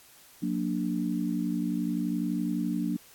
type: chord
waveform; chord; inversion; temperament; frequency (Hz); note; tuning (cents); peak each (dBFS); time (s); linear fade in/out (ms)
sine; Gb augmented; none; equal with one note detuned; 181.5 / 233.1 / 293.7; Gb3 / Bb3 / D4; -33 / 0 / 0; -31; 0.42-2.97; 10
effects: white hiss -55 dBFS RMS until 3.14 s + AAC 64 kbps